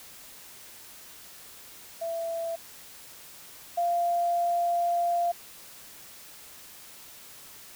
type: tone pair in turn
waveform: sine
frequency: 667 / 693.1 Hz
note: E5 / F5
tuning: +20 / -13 cents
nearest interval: minor second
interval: 67 cents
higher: second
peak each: -29 / -23 dBFS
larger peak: second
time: 2.01-2.56 / 3.77-5.32 s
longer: second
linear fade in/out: 10 ms
effects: white hiss -48 dBFS RMS until 7.75 s